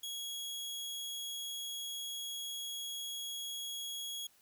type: tone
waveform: sawtooth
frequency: 3322 Hz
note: G#7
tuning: in tune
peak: -36 dBFS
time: 0.03-4.27 s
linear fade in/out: 5 ms
effects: white hiss -67 dBFS RMS until 4.41 s